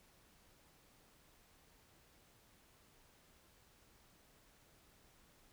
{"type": "silence", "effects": ["pink hiss -68 dBFS RMS until 5.52 s"]}